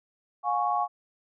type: chord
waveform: sine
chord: Db major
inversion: first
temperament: equal with one note detuned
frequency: 714 / 830.6 / 1108.7 Hz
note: F5 / Ab5 / Db6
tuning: +38 / 0 / 0 cents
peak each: -28 dBFS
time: 0.43-0.88 s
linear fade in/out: 50 ms
effects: none